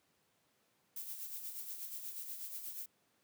violet noise with tremolo, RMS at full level -43 dBFS, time 0.96-2.86 s, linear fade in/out 5 ms, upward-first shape sine, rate 8.3 Hz, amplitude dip 50%, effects pink hiss -75 dBFS RMS until 3.23 s + high-pass 150 Hz 12 dB/octave

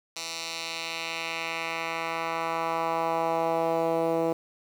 10% pulse tone with band-pass filter sweep, 164.81 Hz, E3, in tune, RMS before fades -29 dBFS, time 0.16-4.33 s, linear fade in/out 5 ms, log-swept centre 5200 to 450 Hz, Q 1.4, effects 8-bit

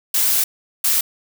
blue noise bursts at uneven times, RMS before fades -17 dBFS, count 2, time 0.14-0.44 / 0.84-1.01 s, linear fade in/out 5 ms, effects none

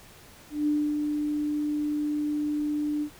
sine tone with ADSR envelope, 297.4 Hz, D4, 22 cents sharp, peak -21 dBFS, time 0.5-3.1 s, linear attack 170 ms, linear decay 270 ms, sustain -4 dB, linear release 77 ms, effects pink hiss -51 dBFS RMS until 3.19 s

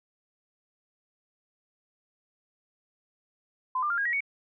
sine tone with pitch steps, 1022 / 1194.5 / 1396.1 / 1631.7 / 1907.1 / 2229 Hz, C6 / D6 / F6 / G#6 / A#6 / C#7, -41 / +29 / -1 / -31 / +39 / +9 cents, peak -25 dBFS, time 3.75-4.206 s, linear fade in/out 5 ms, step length 76 ms, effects none

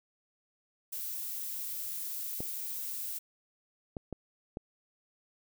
violet noise, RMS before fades -38 dBFS, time 0.92-3.19 s, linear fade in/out 10 ms
clicks, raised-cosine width 2 ms, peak -24 dBFS, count 4, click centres 2.405 / 3.968 / 4.127 / 4.571 s
effects none

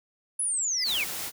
sine linear sweep, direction down, 10490 to 2120 Hz, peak -25 dBFS, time 0.39-1.04 s, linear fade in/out 5 ms
square tone with exponential growth, 2019 Hz, B6, 38 cents sharp, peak -31 dBFS, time 0.7-0.84 s, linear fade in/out 2 ms, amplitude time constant 30 ms
white noise, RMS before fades -34 dBFS, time 0.84-1.32 s, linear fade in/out 50 ms
effects none

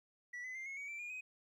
sine tone with pitch steps, 1950 / 2022 / 2097 / 2175 / 2256 / 2339 / 2426 / 2516 Hz, B6 / B6 / C7 / C#7 / C#7 / D7 / D#7 / D#7, -23 / +40 / +3 / -33 / +30 / -8 / -44 / +19 cents, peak -40 dBFS, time 0.33-1.21 s, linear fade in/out 10 ms, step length 110 ms, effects tanh soft clip ceiling -42 dBFS + 13-bit

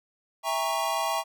square chord, A# half-diminished seventh, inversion second, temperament equal with one note detuned, 659.3 / 810.2 / 932.3 / 1108.7 Hz, E5 / G#5 / A#5 / C#6, 0 / -43 / 0 / 0 cents, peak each -32 / -32 / -32 / -32 dBFS, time 0.43-1.24 s, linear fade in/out 50 ms, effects none

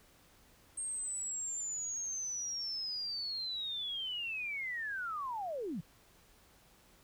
sine linear sweep, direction down, 8580 to 140.3 Hz, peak -36 dBFS, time 0.77-5.81 s, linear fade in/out 10 ms, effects pink hiss -64 dBFS RMS until 7.03 s

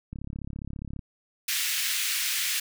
click train, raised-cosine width 5 ms, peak -24 dBFS, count 31, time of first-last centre 0.13-0.992 s, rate 34.8 Hz
pink high-pass noise, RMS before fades -28 dBFS, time 1.48-2.6 s, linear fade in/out 5 ms, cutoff 1900 Hz, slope 24 dB/octave
effects none

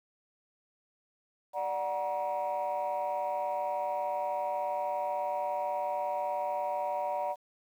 sine chord, D augmented, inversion none, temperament equal with one note detuned, 587.3 / 740 / 949.2 Hz, D5 / F#5 / A#5, 0 / 0 / +31 cents, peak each -33 dBFS, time 1.53-7.36 s, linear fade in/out 50 ms, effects tanh soft clip ceiling -25 dBFS + 10-bit

